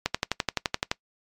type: click train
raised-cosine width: 0.2 ms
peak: -6 dBFS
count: 11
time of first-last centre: 0.06-0.915 s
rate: 11.7 Hz
effects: noise-tail reverb RT60 0.1 s tail -22 dB re dry + MP3 96 kbps